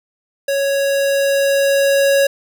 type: tone with level ramp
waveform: square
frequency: 554.4 Hz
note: C#5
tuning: in tune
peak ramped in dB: -16 to -11 dBFS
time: 0.48-2.27 s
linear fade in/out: 5 ms
effects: none